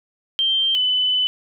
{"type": "tone pair in turn", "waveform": "sine", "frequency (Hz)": [3148, 3008], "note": ["G7", "F#7"], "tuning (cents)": [7, 28], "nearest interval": "minor second", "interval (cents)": 79, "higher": "first", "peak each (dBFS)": -16, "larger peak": "neither", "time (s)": [[0.39, 0.75], [0.75, 1.27]], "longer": "second", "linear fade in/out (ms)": 0, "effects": []}